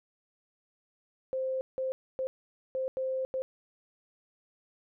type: tone bursts at uneven times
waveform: sine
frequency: 523.3 Hz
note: C5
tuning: in tune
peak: -29 dBFS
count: 6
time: 1.33-1.61 / 1.78-1.92 / 2.19-2.27 / 2.75-2.88 / 2.97-3.25 / 3.34-3.42 s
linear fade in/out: 0 ms
effects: none